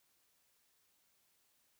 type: silence
effects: white hiss -75 dBFS RMS until 1.79 s